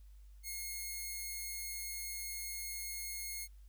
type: tone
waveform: 5% pulse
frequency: 2159 Hz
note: C#7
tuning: 46 cents flat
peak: -30 dBFS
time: 0.43-3.48 s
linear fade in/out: 50 ms
effects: added 50 Hz sine -53 dBFS peak until 3.68 s + white hiss -75 dBFS RMS until 3.68 s